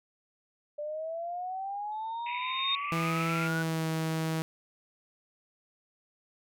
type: exponential sweep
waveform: sine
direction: up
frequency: 587 to 1484 Hz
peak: -33 dBFS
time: 0.78-3.63 s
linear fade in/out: 10 ms
type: tone with exponential growth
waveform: sine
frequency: 3692 Hz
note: A#7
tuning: 17 cents flat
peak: -25 dBFS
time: 1.92-2.75 s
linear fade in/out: 1 ms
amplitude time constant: 180 ms
type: band-pass noise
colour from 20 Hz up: pink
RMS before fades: -39 dBFS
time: 2.26-3.48 s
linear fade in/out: 5 ms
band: 2100 to 2700 Hz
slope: 96 dB/octave
type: tone with pitch glide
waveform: sawtooth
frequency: 164.81 to 160.49 Hz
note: E3 to E3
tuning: 0 to -46 cents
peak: -25 dBFS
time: 2.92-4.42 s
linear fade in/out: 0 ms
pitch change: -46 cents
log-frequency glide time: 3.34-3.88 s
effects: none